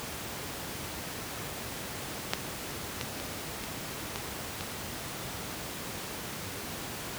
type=clicks; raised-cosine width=0.2 ms; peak=-8 / -14 / -19 / -23 / -16 / -18 dBFS; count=6; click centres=2.335 / 3.012 / 3.2 / 3.639 / 4.159 / 4.609 s; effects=pink hiss -38 dBFS RMS until 7.18 s + high-pass 80 Hz 12 dB/octave